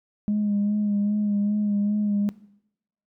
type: tone with vibrato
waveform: sine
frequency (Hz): 206.6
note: G#3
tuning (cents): -9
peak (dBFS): -19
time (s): 0.28-2.29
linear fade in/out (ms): 0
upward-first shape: sine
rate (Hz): 2.5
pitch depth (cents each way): 30
effects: noise-tail reverb RT60 0.8 s tail -20 dB re dry + tanh soft clip ceiling -17 dBFS